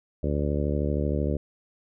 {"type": "harmonic tone", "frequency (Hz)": 73, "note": "D2", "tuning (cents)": -10, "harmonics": [1, 2, 3, 4, 5, 6, 7, 8], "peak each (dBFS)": [-27, -30, -32, -33, -34, -35, -35, -36], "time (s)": [0.23, 1.37], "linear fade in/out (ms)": 5, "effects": []}